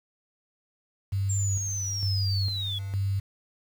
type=tone with tremolo; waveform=sine; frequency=98 Hz; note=G2; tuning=in tune; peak=-24 dBFS; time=1.12-3.2 s; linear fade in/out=10 ms; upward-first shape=square; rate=1.1 Hz; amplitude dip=55%
type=linear sweep; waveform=sine; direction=down; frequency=7450 to 3322 Hz; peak=-30 dBFS; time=1.29-2.79 s; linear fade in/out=10 ms
effects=8-bit